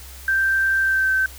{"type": "tone with pitch glide", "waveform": "sine", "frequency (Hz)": [1568, 1544.6], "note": ["G6", "G6"], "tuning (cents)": [0, -26], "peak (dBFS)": -16, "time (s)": [0.28, 1.26], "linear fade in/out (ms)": 2, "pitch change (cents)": -26, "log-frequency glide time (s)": [0.81, 1.12], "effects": ["added 66 Hz sine -39 dBFS peak until 1.38 s", "white hiss -42 dBFS RMS until 1.38 s"]}